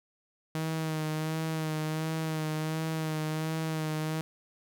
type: tone with vibrato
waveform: sawtooth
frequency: 157.6 Hz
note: D#3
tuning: 23 cents sharp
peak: -26 dBFS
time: 0.55-4.21 s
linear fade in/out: 0 ms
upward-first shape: sine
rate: 1.4 Hz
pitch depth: 28 cents each way
effects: none